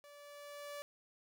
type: tone with level ramp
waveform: sawtooth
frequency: 579 Hz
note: D5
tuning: 25 cents flat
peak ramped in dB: -52 to -39 dBFS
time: 0.04-0.82 s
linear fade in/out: 0 ms
effects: none